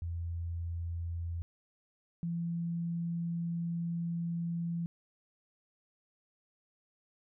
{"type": "tone pair in turn", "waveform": "sine", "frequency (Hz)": [84.7, 169.4], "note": ["E2", "E3"], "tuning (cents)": [48, 48], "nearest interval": "octave", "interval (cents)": 1200, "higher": "second", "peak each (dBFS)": [-34, -32], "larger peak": "second", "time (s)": [[0.02, 1.42], [2.23, 4.86]], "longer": "second", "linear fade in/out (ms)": 0, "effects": []}